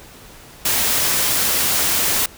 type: noise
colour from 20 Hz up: white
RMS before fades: -18 dBFS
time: 0.65-2.26 s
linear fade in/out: 5 ms
effects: pink hiss -42 dBFS RMS until 2.37 s